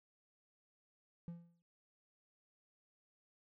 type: tone with exponential decay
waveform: triangle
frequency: 170.5 Hz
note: F3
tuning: 41 cents flat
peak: -39 dBFS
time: 1.28-1.62 s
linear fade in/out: 0 ms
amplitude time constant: 73 ms
effects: none